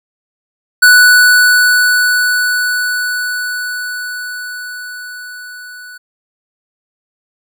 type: tone with level ramp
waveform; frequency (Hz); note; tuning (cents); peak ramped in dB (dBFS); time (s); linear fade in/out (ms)
square; 1482; F#6; +2; -3 to -31; 0.82-5.98; 10
effects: none